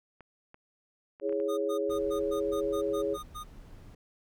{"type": "clicks", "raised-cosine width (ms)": 0.5, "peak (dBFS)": -35, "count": 6, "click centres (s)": [0.207, 0.544, 1.199, 1.294, 1.326, 1.401]}
{"type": "chord", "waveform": "sine", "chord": "C# minor", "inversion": "first", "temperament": "equal with one note detuned", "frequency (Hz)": [326.6, 415.3, 554.4], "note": ["E4", "G#4", "C#5"], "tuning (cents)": [-16, 0, 0], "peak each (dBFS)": [-35, -30, -32], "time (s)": [1.21, 3.18], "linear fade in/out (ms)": 50}
{"type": "tone bursts", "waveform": "square", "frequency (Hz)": 1228, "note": "D#6", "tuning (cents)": -23, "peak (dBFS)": -39, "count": 10, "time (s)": [1.48, 3.44], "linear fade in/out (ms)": 20, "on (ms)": 97, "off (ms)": 110}
{"type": "noise", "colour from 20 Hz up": "brown", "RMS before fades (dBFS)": -49, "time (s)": [1.89, 3.95], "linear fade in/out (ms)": 5}
{"effects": []}